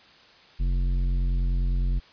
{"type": "tone with tanh clipping", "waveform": "sine", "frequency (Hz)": 44.77, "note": "F1", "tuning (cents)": 44, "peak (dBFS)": -23, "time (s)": [0.59, 2], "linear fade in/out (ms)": 20, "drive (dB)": 11, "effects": ["white hiss -53 dBFS RMS until 2.12 s", "resampled to 11025 Hz"]}